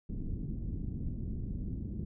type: low-pass noise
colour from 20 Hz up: pink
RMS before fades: -37 dBFS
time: 0.09-2.05 s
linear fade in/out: 5 ms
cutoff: 270 Hz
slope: 24 dB/octave
effects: none